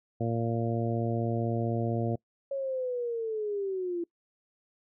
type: harmonic tone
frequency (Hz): 115.7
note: A#2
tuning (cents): -13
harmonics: 1 / 2 / 3 / 4 / 5 / 6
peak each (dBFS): -30 / -33 / -35 / -36 / -37 / -38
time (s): 0.2-2.16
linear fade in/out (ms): 10
type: linear sweep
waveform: sine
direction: down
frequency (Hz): 554.4 to 337.4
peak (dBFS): -29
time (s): 2.51-4.04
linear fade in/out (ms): 5
effects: noise-tail reverb RT60 0.1 s tail -24 dB re dry